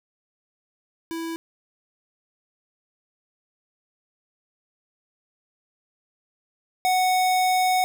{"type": "tone pair in turn", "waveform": "square", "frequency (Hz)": [329.6, 739.9], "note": ["E4", "F#5"], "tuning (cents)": [0, 0], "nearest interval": "octave + major second", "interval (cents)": 1400, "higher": "second", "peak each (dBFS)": [-29, -19], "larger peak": "second", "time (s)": [[1.11, 1.36], [6.85, 7.84]], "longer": "second", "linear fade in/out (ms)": 0, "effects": []}